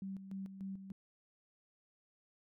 sine tone with tremolo, 193.1 Hz, G3, 26 cents flat, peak -40 dBFS, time 0.02-0.92 s, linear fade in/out 2 ms, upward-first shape square, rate 3.4 Hz, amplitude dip 60%, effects none

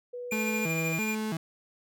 sine tone, 490 Hz, B4, 14 cents flat, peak -35 dBFS, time 0.13-0.93 s, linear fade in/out 10 ms
square tone with tremolo, 2403 Hz, D7, 39 cents sharp, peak -30 dBFS, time 0.31-1.15 s, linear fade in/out 5 ms, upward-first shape sine, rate 13 Hz, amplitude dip 40%
35% pulse tone with vibrato, 187.7 Hz, F#3, 25 cents sharp, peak -28 dBFS, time 0.32-1.37 s, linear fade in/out 2 ms, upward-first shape square, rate 1.5 Hz, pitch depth 250 cents each way
effects none

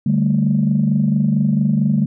sine chord, D suspended fourth, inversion none, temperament just, 146.83 / 195.78 / 220.2 Hz, D3 / G3 / A3, 0 / -2 / +2 cents, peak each -17 dBFS, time 0.06-2.06 s, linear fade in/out 5 ms, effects tanh soft clip ceiling -5 dBFS

